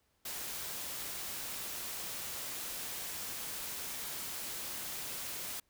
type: noise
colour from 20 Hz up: white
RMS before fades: -41 dBFS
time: 0.25-5.6 s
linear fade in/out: 5 ms
effects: pink hiss -75 dBFS RMS until 5.69 s